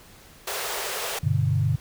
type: high-pass noise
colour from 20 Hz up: pink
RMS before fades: -30 dBFS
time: 0.47-1.19 s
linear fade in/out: 5 ms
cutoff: 380 Hz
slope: 96 dB/octave
type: chord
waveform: sine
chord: G major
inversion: none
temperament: equal with one note detuned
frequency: 98.74 / 123.47 / 146.83 Hz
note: G2 / B2 / D3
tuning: +13 / 0 / 0 cents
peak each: -24 dBFS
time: 1.23-1.76 s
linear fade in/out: 10 ms
effects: pink hiss -50 dBFS RMS until 1.8 s